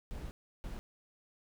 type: noise bursts at uneven times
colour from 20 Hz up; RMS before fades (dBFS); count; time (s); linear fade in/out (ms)
brown; -42; 2; 0.11-0.31 / 0.64-0.79; 0
effects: none